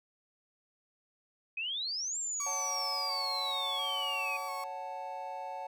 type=exponential two-way sweep; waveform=sine; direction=up then down; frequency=2475 to 7500 to 2475 Hz; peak=-33 dBFS; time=1.57-4.37 s; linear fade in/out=5 ms; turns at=2.18 s
type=tone with vibrato; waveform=35% pulse; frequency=1121 Hz; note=C#6; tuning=19 cents sharp; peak=-37 dBFS; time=2.4-4.64 s; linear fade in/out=2 ms; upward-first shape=square; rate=0.72 Hz; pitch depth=26 cents each way
type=chord; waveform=triangle; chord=F# minor; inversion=second; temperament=equal; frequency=554.4 / 740 / 880 Hz; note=C#5 / F#5 / A5; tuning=0 / 0 / 0 cents; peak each=-43 / -40 / -39 dBFS; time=2.46-5.67 s; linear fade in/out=5 ms
effects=none